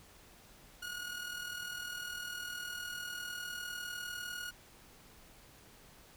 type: tone with amplitude modulation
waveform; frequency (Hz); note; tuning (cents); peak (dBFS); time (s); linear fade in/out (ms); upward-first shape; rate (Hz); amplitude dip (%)
sawtooth; 1445; F#6; -41; -34; 0.82-4.51; 10; sine; 39.9; 55
effects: pink hiss -59 dBFS RMS until 6.16 s